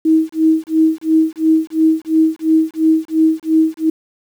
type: tone with tremolo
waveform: sine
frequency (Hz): 318.6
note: D#4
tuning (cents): +41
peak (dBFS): -7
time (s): 0.05-3.9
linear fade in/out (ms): 5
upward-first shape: sine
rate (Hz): 2.9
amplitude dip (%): 100
effects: 7-bit